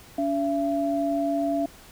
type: tone pair together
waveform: sine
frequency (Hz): 285.4 / 674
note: D4 / E5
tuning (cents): -49 / +38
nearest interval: octave + minor third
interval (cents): 1487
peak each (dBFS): -25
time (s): 0.18-1.66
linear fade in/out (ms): 5
effects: pink hiss -49 dBFS RMS until 1.91 s